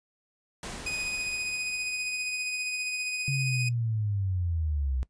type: noise with exponential decay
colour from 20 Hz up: pink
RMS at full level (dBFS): -37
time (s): 0.63-3.12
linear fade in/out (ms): 2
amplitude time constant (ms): 540
type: tone with tremolo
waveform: sawtooth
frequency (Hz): 2494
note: D#7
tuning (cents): +3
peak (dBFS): -25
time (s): 0.86-3.69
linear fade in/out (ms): 5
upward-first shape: triangle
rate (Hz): 15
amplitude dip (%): 35
type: linear sweep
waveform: sine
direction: down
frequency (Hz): 139.3 to 61.7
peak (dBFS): -26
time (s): 3.28-5.03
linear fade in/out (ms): 0
effects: noise-tail reverb RT60 0.1 s tail -19 dB re dry + resampled to 22050 Hz